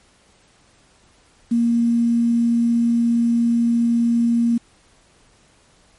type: tone with quantisation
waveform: sine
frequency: 234.3 Hz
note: A#3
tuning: 9 cents sharp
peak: -14 dBFS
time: 1.51-4.58 s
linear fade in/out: 10 ms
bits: 7
effects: pink hiss -55 dBFS RMS until 5.98 s + MP3 48 kbps